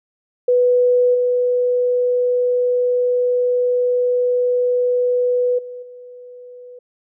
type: tone with level steps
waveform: sine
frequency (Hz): 493.9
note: B4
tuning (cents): 0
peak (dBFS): -11 / -14 / -29 / -35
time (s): 0.48-6.79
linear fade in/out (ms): 5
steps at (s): 1.14 / 5.58 / 5.82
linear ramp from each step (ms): 10
effects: none